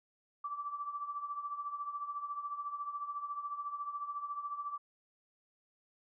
sine tone with tremolo, 1162 Hz, D6, 19 cents flat, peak -34 dBFS, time 0.44-4.78 s, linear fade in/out 5 ms, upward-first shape triangle, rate 14 Hz, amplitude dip 75%, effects none

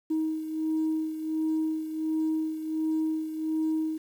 sine beating tone pair, 315.3 / 316.7 Hz, D#4 / D#4, +23 / +31 cents, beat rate 1.4 Hz, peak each -26 / -32 dBFS, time 0.1-3.98 s, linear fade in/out 10 ms, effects tanh soft clip ceiling -21 dBFS + 9-bit

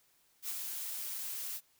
blue noise with ADSR envelope, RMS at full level -37 dBFS, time 0.42-1.61 s, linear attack 64 ms, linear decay 50 ms, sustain -3 dB, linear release 53 ms, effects white hiss -70 dBFS RMS until 1.79 s

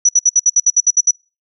sine tone bursts, 5900 Hz, F#8, 6 cents flat, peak -7 dBFS, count 11, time 0.05-1.11 s, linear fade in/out 5 ms, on 40 ms, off 62 ms, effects noise-tail reverb RT60 0.3 s tail -26 dB re dry

